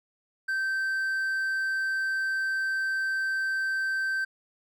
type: tone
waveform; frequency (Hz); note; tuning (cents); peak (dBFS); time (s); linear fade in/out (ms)
triangle; 1555; G6; -14; -24; 0.48-4.25; 10
effects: none